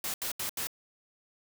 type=noise bursts; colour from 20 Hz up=white; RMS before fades=-34 dBFS; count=4; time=0.04-0.671 s; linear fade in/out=2 ms; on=100 ms; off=77 ms; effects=none